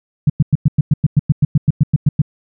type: tone bursts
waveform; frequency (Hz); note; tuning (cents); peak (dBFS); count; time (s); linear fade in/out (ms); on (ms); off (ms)
sine; 146.83; D3; 0; -6; 16; 0.27-2.218; 5; 28; 100
effects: none